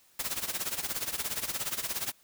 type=noise with tremolo; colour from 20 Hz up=white; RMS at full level=-31 dBFS; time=0.19-2.12 s; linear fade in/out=5 ms; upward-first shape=sine; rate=17 Hz; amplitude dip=80%; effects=white hiss -63 dBFS RMS until 2.23 s